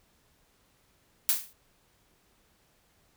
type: noise with exponential decay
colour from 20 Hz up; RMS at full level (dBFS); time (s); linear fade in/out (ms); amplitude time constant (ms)
blue; -21; 1.29-1.53; 0; 51
effects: pink hiss -67 dBFS RMS until 3.16 s

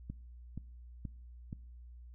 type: click train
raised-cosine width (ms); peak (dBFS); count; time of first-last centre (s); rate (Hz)
5; -28; 4; 0.1-1.529; 2.1
effects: noise-tail reverb RT60 0.7 s tail -23 dB re dry + added 60 Hz sine -49 dBFS peak until 2.14 s

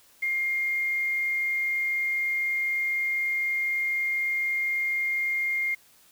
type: tone with quantisation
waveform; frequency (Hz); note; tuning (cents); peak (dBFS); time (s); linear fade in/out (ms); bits
sine; 2122; C7; +24; -24; 0.22-5.75; 10; 8
effects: white hiss -58 dBFS RMS until 6.11 s

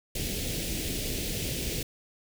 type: band-stop noise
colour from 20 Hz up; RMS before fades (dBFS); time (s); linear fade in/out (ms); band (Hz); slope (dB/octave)
pink; -32; 0.15-1.83; 5; 530 to 2300; 24
effects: none

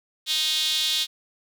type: tone with high-pass filter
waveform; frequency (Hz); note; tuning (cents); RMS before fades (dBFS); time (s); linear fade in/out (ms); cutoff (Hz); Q
sawtooth; 311.1; D#4; 0; -24; 0.26-1.07; 50; 3600; 5
effects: none

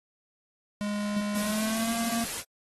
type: tone with pitch glide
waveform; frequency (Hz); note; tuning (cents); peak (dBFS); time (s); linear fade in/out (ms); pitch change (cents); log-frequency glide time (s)
square; 206.7 to 230.7; G#3 to A#3; -8 to -18; -29; 0.81-2.24; 0; +190; 1.38-1.93
type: noise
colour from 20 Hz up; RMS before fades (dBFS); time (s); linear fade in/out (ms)
white; -34; 1.33-2.44; 50
effects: AAC 32 kbps

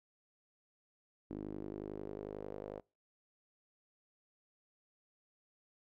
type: tone with band-pass filter sweep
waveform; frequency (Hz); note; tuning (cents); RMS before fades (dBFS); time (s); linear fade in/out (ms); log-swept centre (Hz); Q
sawtooth; 51.1; G#1; -27; -45; 1.3-2.8; 5; 300 to 520; 3
effects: noise-tail reverb RT60 0.3 s tail -25 dB re dry

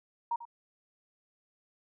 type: tone with echo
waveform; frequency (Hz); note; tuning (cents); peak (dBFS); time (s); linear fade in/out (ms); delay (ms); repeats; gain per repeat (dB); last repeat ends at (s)
sine; 939; A#5; +12; -28; 0.31-0.36; 5; 93; 1; -14; 0.453
effects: none

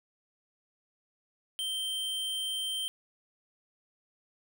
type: tone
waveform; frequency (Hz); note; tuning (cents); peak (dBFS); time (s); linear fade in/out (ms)
square; 3131; G7; -3; -32; 1.59-2.88; 0
effects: none

